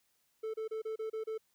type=tone bursts; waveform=triangle; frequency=440 Hz; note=A4; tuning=in tune; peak=-33 dBFS; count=7; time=0.43-1.38 s; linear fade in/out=10 ms; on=110 ms; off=30 ms; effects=white hiss -75 dBFS RMS until 1.54 s